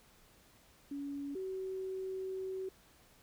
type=tone pair in turn; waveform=sine; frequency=282.4 / 378.6 Hz; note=C#4 / F#4; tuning=+32 / +40 cents; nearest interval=perfect fourth; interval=508 cents; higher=second; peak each=-38 / -37 dBFS; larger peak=second; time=0.91-1.35 / 1.35-2.69 s; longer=second; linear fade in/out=5 ms; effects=pink hiss -64 dBFS RMS until 3.22 s